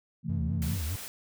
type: chord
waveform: sine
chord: A minor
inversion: first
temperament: equal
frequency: 130.81 / 164.81 / 220 Hz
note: C3 / E3 / A3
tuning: 0 / 0 / 0 cents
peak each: -36 / -32 / -36 dBFS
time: 0.23-0.78 s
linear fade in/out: 50 ms
type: tone with vibrato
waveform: triangle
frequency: 85 Hz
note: F2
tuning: 46 cents flat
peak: -28 dBFS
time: 0.29-0.96 s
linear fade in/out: 5 ms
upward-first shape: sine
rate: 4.9 Hz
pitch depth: 240 cents each way
type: noise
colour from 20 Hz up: white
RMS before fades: -41 dBFS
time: 0.62-1.08 s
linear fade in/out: 0 ms
effects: none